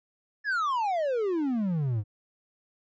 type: exponential sweep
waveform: triangle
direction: down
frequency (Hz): 1760 to 98.5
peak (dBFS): -23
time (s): 0.44-2.04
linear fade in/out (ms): 50
effects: resampled to 16000 Hz